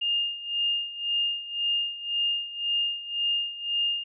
sine tone with tremolo, 2823 Hz, F7, 18 cents sharp, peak -22 dBFS, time 0.01-4.04 s, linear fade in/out 10 ms, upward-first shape sine, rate 1.9 Hz, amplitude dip 80%, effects none

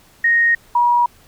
sine tone pair in turn, 1864 / 961 Hz, A#6 / B5, -1 / -48 cents, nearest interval major seventh, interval 1147 cents, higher first, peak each -11 dBFS, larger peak neither, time 0.24-0.55 / 0.75-1.06 s, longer neither, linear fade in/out 5 ms, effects pink hiss -50 dBFS RMS until 1.27 s

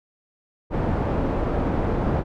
pink low-pass noise, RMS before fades -23 dBFS, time 0.7-2.24 s, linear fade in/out 50 ms, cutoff 820 Hz, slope 12 dB/octave, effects none

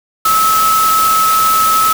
sine tone in noise, 1296 Hz, E6, 30 cents flat, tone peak -9 dBFS, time 0.25-1.93 s, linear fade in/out 5 ms, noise white, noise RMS -18 dBFS, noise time 0.25-1.93 s, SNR +6 dB, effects none

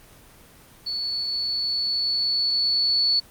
sine tone with level ramp, 4435 Hz, C#8, in tune, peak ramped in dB -25 to -17 dBFS, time 0.86-3.2 s, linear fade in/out 10 ms, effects pink hiss -50 dBFS RMS until 3.3 s + Opus 24 kbps

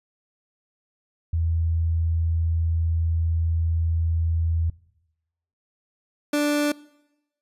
sine / 30% pulse tone pair in turn, 82.41 / 293.7 Hz, E2 / D4, 0 / 0 cents, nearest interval octave + minor seventh, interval 2200 cents, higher second, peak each -20 / -17 dBFS, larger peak second, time 1.33-4.7 / 6.33-6.72 s, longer first, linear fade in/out 5 ms, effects noise-tail reverb RT60 0.9 s tail -22 dB re dry + resampled to 32000 Hz

